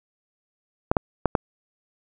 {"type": "clicks", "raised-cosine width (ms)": 1, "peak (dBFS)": -4, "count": 4, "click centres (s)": [0.915, 0.968, 1.257, 1.352], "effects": []}